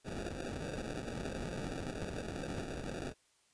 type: noise with sample-and-hold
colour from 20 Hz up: white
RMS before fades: -41 dBFS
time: 0.04-3.14 s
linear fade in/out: 50 ms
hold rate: 1050 Hz
effects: white hiss -71 dBFS RMS until 3.53 s + resampled to 22050 Hz